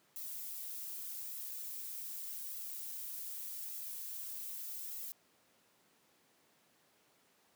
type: noise with flanger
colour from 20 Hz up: violet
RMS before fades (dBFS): -44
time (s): 0.16-5.12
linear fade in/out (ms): 0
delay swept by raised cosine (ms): 1.5 to 3.9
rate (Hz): 0.83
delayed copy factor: +0.55
effects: pink hiss -70 dBFS RMS until 7.55 s + high-pass 200 Hz 12 dB/octave